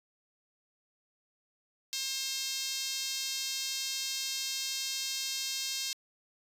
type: tone with high-pass filter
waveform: 5% pulse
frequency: 533 Hz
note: C5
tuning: 32 cents sharp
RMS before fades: -35 dBFS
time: 1.93-5.93 s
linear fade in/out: 0 ms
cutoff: 3800 Hz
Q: 0.94
effects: resampled to 32000 Hz